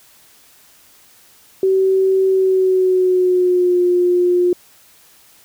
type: tone with pitch glide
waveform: sine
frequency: 381.5 to 356 Hz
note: G4 to F4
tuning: -47 to +33 cents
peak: -11 dBFS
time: 1.63-4.53 s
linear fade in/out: 2 ms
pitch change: -120 cents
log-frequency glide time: 2.27-3.81 s
effects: white hiss -49 dBFS RMS until 5.44 s